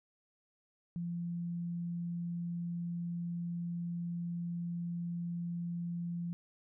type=tone; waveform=sine; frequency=172 Hz; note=F3; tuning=26 cents flat; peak=-35 dBFS; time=0.96-6.33 s; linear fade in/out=0 ms; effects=none